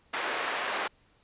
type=band-pass noise; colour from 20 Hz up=white; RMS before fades=-32 dBFS; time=0.13-0.88 s; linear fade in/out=10 ms; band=450 to 1900 Hz; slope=12 dB/octave; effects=pink hiss -65 dBFS RMS until 1.23 s + resampled to 8000 Hz